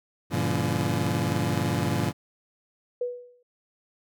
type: chord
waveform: 25% pulse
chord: G diminished seventh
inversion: none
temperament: just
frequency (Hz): 98 / 117.6 / 141.12 / 169.34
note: G2 / Bb2 / Db3 / Fb3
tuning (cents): 0 / +16 / +31 / +47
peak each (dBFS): -26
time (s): 0.3-2.13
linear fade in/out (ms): 50
type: tone with exponential decay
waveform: sine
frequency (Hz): 490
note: B4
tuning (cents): -14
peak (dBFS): -23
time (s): 3.01-3.43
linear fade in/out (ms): 5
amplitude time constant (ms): 90
effects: none